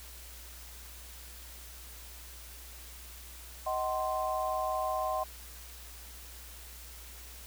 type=chord; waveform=sine; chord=C diminished; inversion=first; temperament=just; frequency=627.9 / 753.5 / 1046.5 Hz; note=Eb5 / Gb5 / C6; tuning=+16 / +31 / 0 cents; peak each=-34 dBFS; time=3.66-5.24 s; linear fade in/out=10 ms; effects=added 60 Hz sine -49 dBFS peak until 7.46 s + white hiss -50 dBFS RMS until 7.46 s